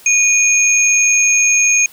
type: tone pair together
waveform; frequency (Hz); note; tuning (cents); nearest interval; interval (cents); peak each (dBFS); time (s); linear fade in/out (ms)
sine; 2462 / 6497; D#7 / G#8; -19 / -39; octave + perfect fourth; 1680; -12; 0.06-1.86; 2
effects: white hiss -42 dBFS RMS until 1.92 s